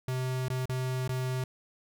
square tone with dropouts, 128.7 Hz, C3, 28 cents flat, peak -30 dBFS, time 0.08-1.44 s, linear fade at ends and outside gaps 2 ms, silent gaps 0.484-0.501 / 0.656-0.694 / 1.078-1.092 s, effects none

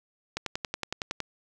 click train, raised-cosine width 0.2 ms, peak -13 dBFS, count 10, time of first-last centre 0.37-1.203 s, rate 10.8 Hz, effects none

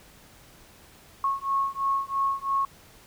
sine beating tone pair, 1094 / 1097 Hz, C#6 / C#6, -23 / -18 cents, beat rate 3 Hz, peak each -27 dBFS, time 1.24-2.65 s, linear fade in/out 2 ms, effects pink hiss -53 dBFS RMS until 3.06 s

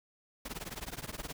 pink noise with tremolo, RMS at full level -38 dBFS, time 0.45-1.33 s, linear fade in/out 5 ms, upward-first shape triangle, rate 19 Hz, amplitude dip 100%, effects none

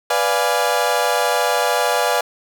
30% pulse chord, B diminished seventh, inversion none, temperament equal, 493.9 / 587.3 / 698.5 / 830.6 Hz, B4 / D5 / F5 / Ab5, 0 / 0 / 0 / 0 cents, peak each -19 dBFS, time 0.1-2.21 s, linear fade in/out 5 ms, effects none

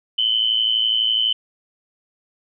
sine tone pair together, 2978 / 3090 Hz, F#7 / G7, +11 / -26 cents, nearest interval minor second, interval 63 cents, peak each -19 dBFS, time 0.18-1.33 s, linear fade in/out 5 ms, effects none

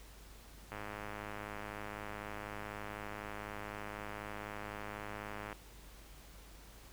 click train, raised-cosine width 0.5 ms, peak -28 dBFS, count 501, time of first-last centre 0.72-5.528 s, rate 104 Hz, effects added 50 Hz sine -55 dBFS peak until 6.92 s + pink hiss -58 dBFS RMS until 6.92 s

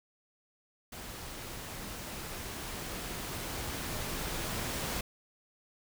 pink noise with level ramp, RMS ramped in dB -44 to -35 dBFS, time 0.92-5.01 s, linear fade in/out 5 ms, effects none

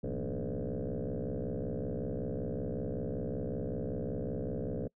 sine tone with frequency modulation, 155.2 Hz, D#3, 4 cents flat, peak -32 dBFS, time 0.03-4.88 s, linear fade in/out 10 ms, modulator 65.3 Hz, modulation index 6.2, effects noise-tail reverb RT60 0.1 s tail -26 dB re dry + tanh soft clip ceiling -28 dBFS

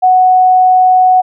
sine tone, 740 Hz, F#5, in tune, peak -4 dBFS, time 0.02-1.22 s, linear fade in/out 20 ms, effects none

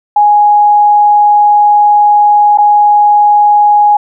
sine tone with dropouts, 830.6 Hz, G#5, in tune, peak -3 dBFS, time 0.16-3.97 s, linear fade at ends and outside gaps 5 ms, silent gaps 2.575-2.584 s, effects none

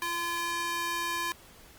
square tone with high-pass filter, 342.7 Hz, F4, 33 cents flat, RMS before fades -32 dBFS, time 0.02-1.32 s, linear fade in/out 0 ms, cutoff 1100 Hz, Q 1.1, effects pink hiss -54 dBFS RMS until 1.78 s + Opus 32 kbps

